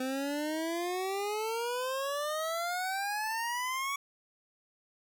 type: exponential sweep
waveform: 25% pulse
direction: up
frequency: 255.6 to 1132 Hz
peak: -28 dBFS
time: 0-3.96 s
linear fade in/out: 5 ms
effects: none